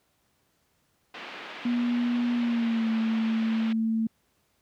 white band-pass noise, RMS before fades -41 dBFS, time 1.14-3.73 s, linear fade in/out 5 ms, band 210 to 3100 Hz, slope 24 dB/octave
sine tone with pitch glide, 241 to 223.6 Hz, B3 to A3, -42 to +28 cents, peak -23 dBFS, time 1.65-4.07 s, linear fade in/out 5 ms, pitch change -130 cents, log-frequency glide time 2.34-2.89 s
effects pink hiss -70 dBFS RMS until 4.61 s + high-pass 60 Hz 12 dB/octave

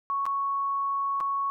sine tone with dropouts, 1108.7 Hz, C#6, in tune, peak -25 dBFS, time 0.1-1.5 s, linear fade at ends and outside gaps 0 ms, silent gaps 0.255-0.264 / 1.203-1.209 s, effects none

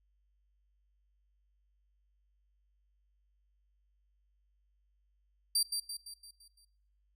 25% pulse tone with echo, 4699 Hz, D8, in tune, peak -22 dBFS, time 5.55-5.63 s, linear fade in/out 5 ms, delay 170 ms, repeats 6, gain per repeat -6 dB, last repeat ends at 6.65 s, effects noise-tail reverb RT60 0.8 s tail -22 dB re dry + added 50 Hz sine -70 dBFS peak until 7.15 s

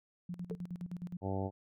sine tone with tremolo, 176.3 Hz, F3, 17 cents sharp, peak -37 dBFS, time 0.29-1.17 s, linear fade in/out 5 ms, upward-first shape square, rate 9.6 Hz, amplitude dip 80%
sine tone with exponential decay, 440 Hz, A4, in tune, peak -33 dBFS, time 0.51-0.58 s, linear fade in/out 0 ms, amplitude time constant 15 ms
harmonic tone, 96.5 Hz, G2, 27 cents flat, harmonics 1 / 2 / 3 / 4 / 5 / 6 / 7 / 8 / 9, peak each -37 / -40 / -42 / -43 / -44 / -45 / -45 / -46 / -47 dBFS, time 1.21-1.51 s, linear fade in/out 50 ms
effects none

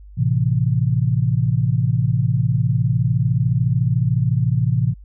sine chord, A minor, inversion none, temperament equal with one note detuned, 111.09 / 130.81 / 164.81 Hz, A2 / C3 / E3, +17 / 0 / 0 cents, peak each -19 / -18 / -22 dBFS, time 0.17-4.94 s, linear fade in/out 20 ms, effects added 50 Hz sine -38 dBFS peak until 5.04 s

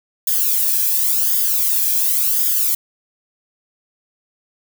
violet noise with flanger, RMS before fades -17 dBFS, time 0.27-2.75 s, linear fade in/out 5 ms, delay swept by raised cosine 0.59 to 1.23 ms, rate 0.92 Hz, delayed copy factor +0.75, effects none

